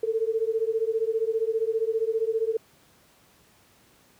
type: beating tone pair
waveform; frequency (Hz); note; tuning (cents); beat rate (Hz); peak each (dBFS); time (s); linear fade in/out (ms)
sine; 440 / 455; A4 / A#4; 0 / -42; 15; -26; 0.03-2.57; 5
effects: pink hiss -59 dBFS RMS until 4.19 s + high-pass 80 Hz 12 dB/octave